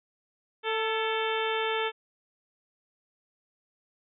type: harmonic tone with a mistuned harmonic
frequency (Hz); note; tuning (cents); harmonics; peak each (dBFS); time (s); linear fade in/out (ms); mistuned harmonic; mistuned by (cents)
444; A4; +16; 1 / 2 / 3 / 4 / 5 / 6 / 7 / 8; -30 / -33 / -35 / -36 / -37 / -38 / -38 / -39; 0.63-1.92; 50; 4; -45
effects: none